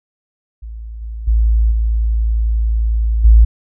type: tone with level steps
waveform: sine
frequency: 55.5 Hz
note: A1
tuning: 16 cents sharp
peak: -26 / -23 / -9 / -12 / -3 dBFS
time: 0.62-3.45 s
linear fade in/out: 10 ms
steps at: 1.01 / 1.27 / 1.71 / 3.24 s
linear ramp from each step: 10 ms
effects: none